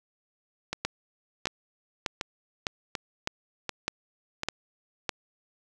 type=two click trains; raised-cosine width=0.2 ms; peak=-10 / -13 dBFS; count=8 / 6; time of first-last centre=0.85-5.092 / 0.73-4.434 s; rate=1.65 / 1.35 Hz; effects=none